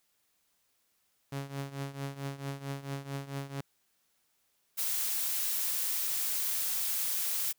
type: tone with tremolo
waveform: sawtooth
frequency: 138.59 Hz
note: C#3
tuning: in tune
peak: -29 dBFS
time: 1.32-3.61 s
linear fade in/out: 5 ms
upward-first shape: triangle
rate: 4.5 Hz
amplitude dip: 85%
type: noise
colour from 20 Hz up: blue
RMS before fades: -32 dBFS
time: 4.77-7.53 s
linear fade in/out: 20 ms
effects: white hiss -74 dBFS RMS until 7.58 s